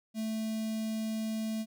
square tone with notch filter, 220 Hz, A3, in tune, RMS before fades -34 dBFS, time 0.14-1.66 s, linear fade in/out 50 ms, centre 1300 Hz, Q 0.51, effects none

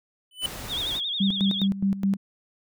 square tone with exponential growth, 3004 Hz, F#7, 26 cents sharp, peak -21 dBFS, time 0.31-0.46 s, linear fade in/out 2 ms, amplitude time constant 32 ms
pink noise, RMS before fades -37 dBFS, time 0.41-1.01 s, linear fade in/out 50 ms
sine tone with vibrato, 3487 Hz, A7, 16 cents flat, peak -26 dBFS, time 0.68-1.68 s, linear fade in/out 50 ms, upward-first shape sine, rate 11 Hz, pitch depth 120 cents each way
sine tone with tremolo, 196 Hz, G3, in tune, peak -19 dBFS, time 1.2-2.17 s, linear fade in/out 10 ms, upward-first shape square, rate 4.8 Hz, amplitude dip 75%
effects none

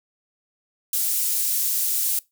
pink high-pass noise, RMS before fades -23 dBFS, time 0.93-2.19 s, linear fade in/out 2 ms, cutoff 9900 Hz, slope 12 dB/octave, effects noise-tail reverb RT60 0.2 s tail -22 dB re dry

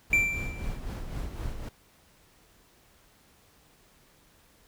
brown noise with tremolo, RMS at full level -33 dBFS, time 0.1-1.69 s, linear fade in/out 5 ms, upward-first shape sine, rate 3.9 Hz, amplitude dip 50%
triangle tone with exponential decay, 2349 Hz, D7, in tune, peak -16 dBFS, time 0.13-0.78 s, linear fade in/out 1 ms, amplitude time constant 140 ms
effects pink hiss -61 dBFS RMS until 4.67 s

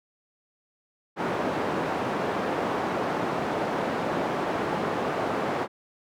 white band-pass noise, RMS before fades -28 dBFS, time 1.16-5.68 s, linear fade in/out 50 ms, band 170 to 840 Hz, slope 12 dB/octave, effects none

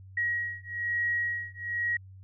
sine beating tone pair, 1900 / 1901.1 Hz, A#6 / A#6, +33 / +34 cents, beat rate 1.1 Hz, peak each -31 dBFS, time 0.17-1.97 s, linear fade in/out 5 ms, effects added 95 Hz sine -46 dBFS peak until 2.23 s

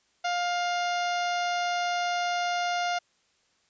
harmonic tone, 705 Hz, F5, 16 cents sharp, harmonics 1 / 2 / 3 / 4 / 5 / 6 / 7 / 8 / 9, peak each -27 / -33 / -37 / -39 / -41 / -43 / -44 / -45 / -46 dBFS, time 0.24-2.99 s, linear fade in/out 10 ms, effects white hiss -68 dBFS RMS until 3.69 s + resampled to 16000 Hz

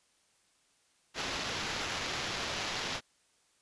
white noise with sample-and-hold, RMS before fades -36 dBFS, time 1.14-3.01 s, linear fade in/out 50 ms, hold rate 8820 Hz, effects white hiss -70 dBFS RMS until 3.61 s + resampled to 22050 Hz

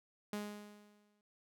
sawtooth tone with exponential decay, 207.7 Hz, G#3, in tune, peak -33 dBFS, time 0.33-1.21 s, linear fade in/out 2 ms, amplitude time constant 190 ms, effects none

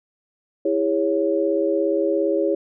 sine chord, C# minor, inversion first, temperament equal with one note detuned, 329.6 / 406.8 / 554.4 Hz, E4 / G#4 / C#5, 0 / -36 / 0 cents, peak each -22 dBFS, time 0.65-2.55 s, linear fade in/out 5 ms, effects none

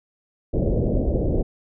pink low-pass noise, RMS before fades -21 dBFS, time 0.53-1.43 s, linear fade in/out 10 ms, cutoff 600 Hz, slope 48 dB/octave, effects none

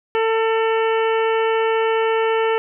harmonic tone with a mistuned harmonic, 447.6 Hz, A4, 30 cents sharp, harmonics 1 / 2 / 3 / 4 / 5 / 6 / 7, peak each -17 / -23 / -27 / -29 / -31 / -33 / -34 dBFS, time 0.15-2.58 s, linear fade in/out 0 ms, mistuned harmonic 7, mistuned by -75 cents, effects none

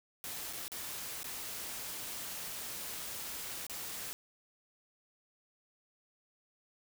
white noise with dropouts, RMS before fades -42 dBFS, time 0.24-4.13 s, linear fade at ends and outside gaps 0 ms, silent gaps 0.528-0.533 / 0.68-0.718 / 1.231-1.243 / 3.667-3.697 s, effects none

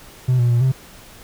triangle tone with pitch steps, 126.9 / 120.7 / 119.4 / 131.1 Hz, B2 / B2 / A#2 / C3, +47 / -39 / +42 / +4 cents, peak -10 dBFS, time 0.28-0.72 s, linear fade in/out 10 ms, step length 110 ms, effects tanh soft clip ceiling -8 dBFS + pink hiss -43 dBFS RMS until 1.23 s

